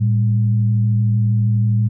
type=tone pair together; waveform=sine; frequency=111.7 / 199.03 Hz; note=A2 / G3; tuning=+27 / +27 cents; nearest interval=minor seventh; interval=1000 cents; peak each=-13 / -23 dBFS; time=0-1.89 s; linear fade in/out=20 ms; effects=none